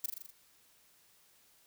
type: noise with echo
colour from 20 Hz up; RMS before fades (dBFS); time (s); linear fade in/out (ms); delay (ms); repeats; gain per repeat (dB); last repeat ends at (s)
violet; -33; 0.04-0.06; 5; 41; 6; -3; 0.306
effects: white hiss -66 dBFS RMS until 1.66 s